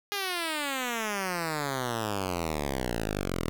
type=exponential sweep; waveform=5% pulse; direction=down; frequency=413.2 to 39.7 Hz; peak=-18 dBFS; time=0.12-3.49 s; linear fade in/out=0 ms; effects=9-bit